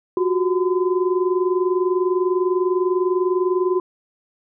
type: tone cluster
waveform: sine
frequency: 361.6 / 381.6 / 1017 Hz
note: F#4 / G4 / C6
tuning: -40 / -47 / -50 cents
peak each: -18 / -22 / -27 dBFS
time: 0.17-3.8 s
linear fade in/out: 2 ms
effects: none